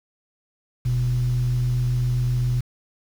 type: tone pair together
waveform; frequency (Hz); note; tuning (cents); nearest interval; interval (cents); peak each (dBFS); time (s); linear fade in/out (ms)
sine; 43.65 / 123.47; F1 / B2; 0 / 0; octave + tritone; 1800; -26 / -18; 0.85-2.61; 10
effects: tanh soft clip ceiling -15 dBFS + 7-bit